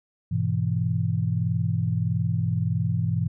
sine chord, E major, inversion first, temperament equal with one note detuned, 101.87 / 123.47 / 164.81 Hz, G#2 / B2 / E3, -33 / 0 / 0 cents, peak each -26 dBFS, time 0.31-3.28 s, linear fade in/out 10 ms, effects none

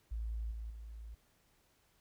sine tone with level steps, 55.6 Hz, A1, 19 cents sharp, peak -36 / -40 / -45 dBFS, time 0.11-1.15 s, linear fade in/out 10 ms, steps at 0.51 / 0.7 s, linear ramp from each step 5 ms, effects pink hiss -72 dBFS RMS until 2 s

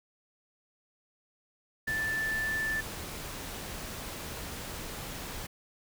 sine tone in noise, 1760 Hz, A6, in tune, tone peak -29 dBFS, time 1.87-2.81 s, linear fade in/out 10 ms, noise pink, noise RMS -40 dBFS, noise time 1.87-5.47 s, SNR +8 dB, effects none

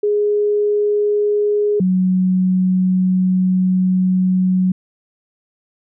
sine tone pair in turn, 415.2 / 184.95 Hz, G#4 / F#3, 0 / 0 cents, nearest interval octave + major second, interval 1400 cents, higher first, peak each -13 / -12 dBFS, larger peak second, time 0.03-1.8 / 1.8-4.72 s, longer second, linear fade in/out 5 ms, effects none

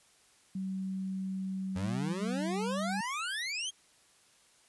sine tone with pitch glide, 190 to 194.78 Hz, F#3 to G3, +46 to -11 cents, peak -33 dBFS, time 0.55-3.01 s, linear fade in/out 5 ms, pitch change +43 cents, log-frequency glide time 2.58-2.68 s
25% pulse exponential sweep, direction up, 86.5 to 3293 Hz, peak -30 dBFS, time 1.75-3.71 s, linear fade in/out 20 ms
effects white hiss -64 dBFS RMS until 4.68 s + resampled to 24000 Hz

